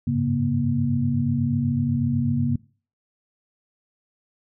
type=tone cluster; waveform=sine; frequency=96.7 / 104.8 / 138.2 / 237.6 Hz; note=G2 / G#2 / C#3 / A#3; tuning=-23 / +16 / -5 / +33 cents; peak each=-30 / -29 / -23 / -23 dBFS; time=0.07-2.56 s; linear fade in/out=5 ms; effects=noise-tail reverb RT60 0.4 s tail -22 dB re dry